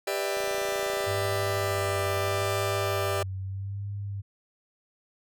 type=chord; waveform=sawtooth; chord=E minor seventh; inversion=first; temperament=just; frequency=395.6 / 494.4 / 593.3 / 659.3 Hz; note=G4 / B4 / D5 / E5; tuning=+16 / +2 / +18 / 0 cents; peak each=-27 / -33 / -27 / -31 dBFS; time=0.07-3.23 s; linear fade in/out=5 ms
type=click train; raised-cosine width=2 ms; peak=-34 dBFS; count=60; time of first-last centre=0.37-2.455 s; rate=28.3 Hz
type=tone with vibrato; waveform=sine; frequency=98 Hz; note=G2; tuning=in tune; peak=-31 dBFS; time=1.06-4.22 s; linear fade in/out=20 ms; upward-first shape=sine; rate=0.78 Hz; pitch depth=53 cents each way
effects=none